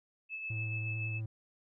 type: tone with tremolo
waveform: sine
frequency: 2611 Hz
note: E7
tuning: 17 cents flat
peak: -36 dBFS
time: 0.29-1.21 s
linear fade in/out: 50 ms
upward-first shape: sine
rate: 7 Hz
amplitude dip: 40%
type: tone with vibrato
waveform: triangle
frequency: 110 Hz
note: A2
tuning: in tune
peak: -33 dBFS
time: 0.5-1.26 s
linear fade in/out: 5 ms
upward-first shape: sine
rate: 9 Hz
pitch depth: 20 cents each way
effects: none